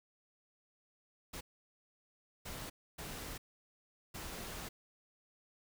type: noise bursts at uneven times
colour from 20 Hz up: pink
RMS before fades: -45 dBFS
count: 4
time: 1.33-1.41 / 2.45-2.7 / 2.98-3.38 / 4.14-4.69 s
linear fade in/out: 10 ms
effects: none